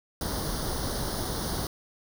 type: noise with comb filter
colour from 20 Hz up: pink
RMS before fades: -31 dBFS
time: 0.21-1.67 s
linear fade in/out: 2 ms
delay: 0.2 ms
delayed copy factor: +0.85
effects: none